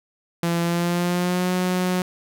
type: tone with pitch glide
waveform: sawtooth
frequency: 170 to 182.2 Hz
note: F3 to F#3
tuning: -46 to -26 cents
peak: -16 dBFS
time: 0.43-2.02 s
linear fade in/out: 2 ms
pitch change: +120 cents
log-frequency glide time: 0.62-1.52 s
effects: none